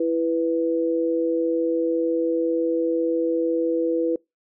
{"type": "tone pair together", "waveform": "sine", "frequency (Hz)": [331.9, 493.9], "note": ["E4", "B4"], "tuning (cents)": [12, 0], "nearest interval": "perfect fifth", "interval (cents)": 688, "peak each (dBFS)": -22, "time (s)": [0, 4.16], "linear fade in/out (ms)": 5, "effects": ["noise-tail reverb RT60 0.2 s tail -25 dB re dry"]}